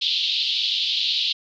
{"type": "band-pass noise", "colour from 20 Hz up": "white", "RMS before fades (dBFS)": -23, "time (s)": [0.01, 1.33], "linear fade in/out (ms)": 10, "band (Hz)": [3000, 4200], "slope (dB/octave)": 48, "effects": []}